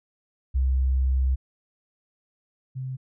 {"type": "tone pair in turn", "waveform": "sine", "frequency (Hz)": [65.3, 130.34], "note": ["C2", "C3"], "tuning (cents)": [-3, -6], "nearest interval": "octave", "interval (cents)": 1197, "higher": "second", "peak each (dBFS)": [-19, -29], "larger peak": "first", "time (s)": [[0.54, 1.36], [2.75, 2.97]], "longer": "first", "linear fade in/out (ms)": 20, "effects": []}